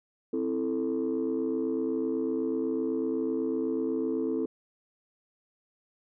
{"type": "chord", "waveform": "sine", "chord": "A minor", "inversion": "first", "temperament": "equal", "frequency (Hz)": [261.6, 329.6, 440], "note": ["C4", "E4", "A4"], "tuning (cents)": [0, 0, 0], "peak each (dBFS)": -30, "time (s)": [0.33, 4.46], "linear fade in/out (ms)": 5, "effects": ["tanh soft clip ceiling -21 dBFS"]}